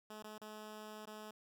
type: tone with dropouts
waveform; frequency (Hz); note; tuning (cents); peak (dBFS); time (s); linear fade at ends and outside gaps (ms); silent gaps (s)
10% pulse; 214; A3; -48; -40; 0.1-1.31; 5; 0.226-0.241 / 0.381-0.414 / 1.056-1.071
effects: none